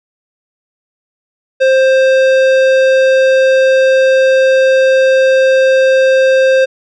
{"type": "tone with tanh clipping", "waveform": "sine", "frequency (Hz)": 527, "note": "C5", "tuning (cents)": 12, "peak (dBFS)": -8, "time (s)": [1.6, 6.66], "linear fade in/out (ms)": 20, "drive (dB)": 15, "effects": []}